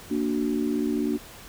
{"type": "chord", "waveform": "sine", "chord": "Bb augmented", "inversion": "none", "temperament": "equal", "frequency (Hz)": [233.1, 293.7, 370], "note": ["Bb3", "D4", "F#4"], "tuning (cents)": [0, 0, 0], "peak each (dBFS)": [-27, -26, -30], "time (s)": [0.1, 1.18], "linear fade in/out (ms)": 20, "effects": ["pink hiss -45 dBFS RMS until 1.48 s"]}